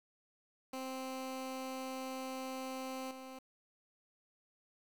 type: tone with level steps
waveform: 15% pulse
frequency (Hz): 261.6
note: C4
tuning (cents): 0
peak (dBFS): -34 / -42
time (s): 0.73-3.39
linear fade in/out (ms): 5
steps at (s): 3.11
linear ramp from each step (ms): 2
effects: 10-bit